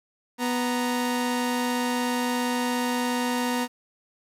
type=tone pair together; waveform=sawtooth; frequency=246.9 / 930.5 Hz; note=B3 / A#5; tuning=0 / -3 cents; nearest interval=octave + major seventh; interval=2297 cents; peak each=-21 / -26 dBFS; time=0.38-3.68 s; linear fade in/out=50 ms; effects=resampled to 32000 Hz + 9-bit